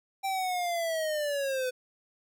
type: linear sweep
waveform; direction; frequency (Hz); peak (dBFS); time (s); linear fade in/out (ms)
square; down; 784 to 500; -29; 0.23-1.71; 20
effects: none